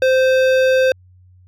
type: tone with hard clipping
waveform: triangle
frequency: 520 Hz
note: C5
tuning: 11 cents flat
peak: -13 dBFS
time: 0.02-0.92 s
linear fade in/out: 2 ms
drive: 18 dB
effects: added 91 Hz sine -45 dBFS peak until 1.47 s